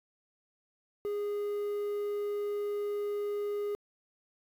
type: tone with quantisation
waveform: triangle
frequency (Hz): 411.7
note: G#4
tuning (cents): -15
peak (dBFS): -29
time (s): 1.05-3.75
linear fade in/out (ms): 0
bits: 9
effects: resampled to 32000 Hz